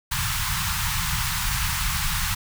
pink band-stop noise, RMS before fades -25 dBFS, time 0.11-2.35 s, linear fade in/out 10 ms, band 170 to 900 Hz, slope 48 dB/octave, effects none

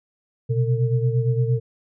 sine tone cluster, 122.6 / 131.3 / 451.8 Hz, B2 / C3 / A4, -12 / +6 / +46 cents, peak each -19 / -24 / -27 dBFS, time 0.49-1.6 s, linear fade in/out 20 ms, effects none

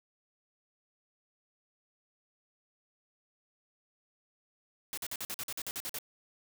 white noise bursts, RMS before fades -38 dBFS, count 12, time 4.93-5.986 s, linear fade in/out 0 ms, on 44 ms, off 48 ms, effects none

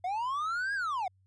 triangle linear two-way sweep, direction up then down, 698.5 to 1663 to 698.5 Hz, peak -28 dBFS, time 0.04-1.08 s, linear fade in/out 5 ms, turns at 0.74 s, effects added 95 Hz sine -63 dBFS peak until 1.26 s + resampled to 22050 Hz

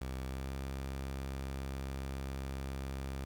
sawtooth tone with pitch glide, 65.41 to 67.29 Hz, C2 to C2, 0 to +49 cents, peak -34 dBFS, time 0.01-3.25 s, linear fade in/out 5 ms, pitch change +49 cents, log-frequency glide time 0.24-0.52 s, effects 10-bit

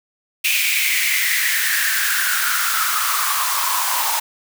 white noise with high-pass filter sweep, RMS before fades -19 dBFS, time 0.44-4.2 s, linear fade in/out 10 ms, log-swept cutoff 2500 to 890 Hz, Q 6.9, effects none

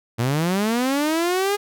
sawtooth linear sweep, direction up, 111 to 415.3 Hz, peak -15 dBFS, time 0.18-1.57 s, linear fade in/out 20 ms, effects none

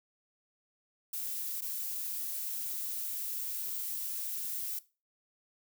violet noise with dropouts, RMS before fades -37 dBFS, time 1.13-4.79 s, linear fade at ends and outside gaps 5 ms, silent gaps 1.609-1.619 s, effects noise-tail reverb RT60 0.3 s tail -18 dB re dry

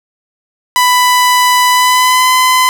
sawtooth tone with pitch glide, 994 to 1018.4 Hz, B5 to C6, +11 to -47 cents, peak -3 dBFS, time 0.76-2.69 s, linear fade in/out 0 ms, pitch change +42 cents, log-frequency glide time 1.69-2.33 s, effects none

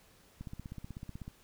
click train, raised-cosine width 5 ms, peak -30 dBFS, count 15, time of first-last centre 0.41-1.28 s, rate 16.1 Hz, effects pink hiss -63 dBFS RMS until 1.43 s

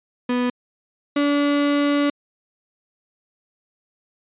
35% pulse tone pair in turn, 246.9 / 287.8 Hz, B3 / D4, 0 / -35 cents, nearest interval minor third, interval 265 cents, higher second, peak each -17 / -15 dBFS, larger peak second, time 0.29-0.5 / 1.16-2.1 s, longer second, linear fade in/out 5 ms, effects resampled to 8000 Hz

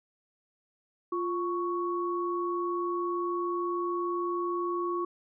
sine tone pair together, 349.6 / 1111.7 Hz, F4 / C#6, +2 / +5 cents, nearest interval octave + minor sixth, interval 2003 cents, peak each -30 / -32 dBFS, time 1.12-5.05 s, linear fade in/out 5 ms, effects none

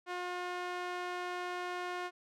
sawtooth tone with band-pass filter, 357.9 Hz, F4, 42 cents sharp, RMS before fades -39 dBFS, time 0.06-2.11 s, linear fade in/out 50 ms, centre 1300 Hz, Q 0.7, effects none

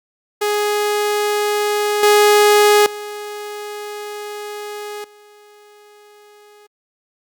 sawtooth tone with level steps, 416.2 Hz, G#4, 4 cents sharp, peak -12 / -5 / -23 / -40 dBFS, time 0.41-6.67 s, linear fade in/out 10 ms, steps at 2.03 / 2.86 / 5.04 s, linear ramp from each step 2 ms, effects Opus 48 kbps

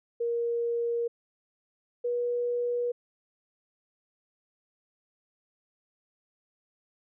sine tone pair in turn, 470 / 483.2 Hz, A#4 / B4, +14 / -38 cents, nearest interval unison, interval 48 cents, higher second, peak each -26 dBFS, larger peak neither, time 0.2-1.08 / 2.04-2.92 s, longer neither, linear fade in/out 10 ms, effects none

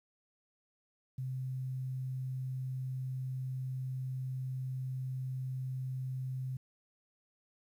sine tone, 130 Hz, C3, 11 cents flat, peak -35 dBFS, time 1.18-6.57 s, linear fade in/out 5 ms, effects 11-bit

